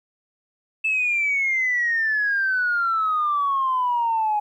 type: exponential sweep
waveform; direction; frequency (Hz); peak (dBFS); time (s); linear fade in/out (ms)
sine; down; 2637 to 830; -18; 0.84-4.4; 10
effects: tanh soft clip ceiling -14 dBFS + 10-bit